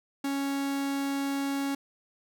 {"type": "tone", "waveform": "45% pulse", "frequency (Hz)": 277.2, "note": "C#4", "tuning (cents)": 0, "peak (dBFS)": -28, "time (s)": [0.24, 1.75], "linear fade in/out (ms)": 5, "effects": []}